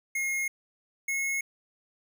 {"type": "tone pair in turn", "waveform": "square", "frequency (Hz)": [2150, 2175], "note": ["C7", "C#7"], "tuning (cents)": [47, -33], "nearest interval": "unison", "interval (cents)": 20, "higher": "second", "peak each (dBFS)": -28, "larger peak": "neither", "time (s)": [[0.15, 0.48], [1.08, 1.41]], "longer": "neither", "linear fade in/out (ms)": 5, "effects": []}